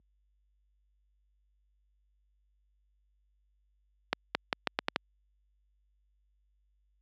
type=accelerating click train; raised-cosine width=0.3 ms; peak=-10 dBFS; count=7; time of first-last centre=4.13-4.961 s; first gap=220 ms; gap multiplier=0.81; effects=added 50 Hz sine -45 dBFS peak until 7.01 s + high-pass 200 Hz 12 dB/octave